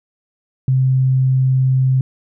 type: tone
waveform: sine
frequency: 130.81 Hz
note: C3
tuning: in tune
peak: -11 dBFS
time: 0.68-2.01 s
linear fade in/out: 2 ms
effects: none